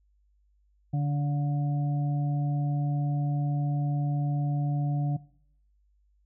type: harmonic tone with a mistuned harmonic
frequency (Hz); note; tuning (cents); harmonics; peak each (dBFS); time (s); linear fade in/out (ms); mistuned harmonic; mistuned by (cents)
143.8; D3; -36; 1 / 2 / 4 / 5; -24 / -37 / -48 / -41; 0.93-5.17; 10; 1; +19
effects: noise-tail reverb RT60 0.7 s tail -21 dB re dry + added 50 Hz sine -63 dBFS peak until 6.25 s